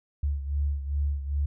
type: beating tone pair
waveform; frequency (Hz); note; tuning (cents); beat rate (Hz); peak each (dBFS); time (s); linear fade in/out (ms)
sine; 71 / 73.5; C#2 / D2; +42 / +2; 2.5; -26 / -32; 0.23-1.46; 5
effects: none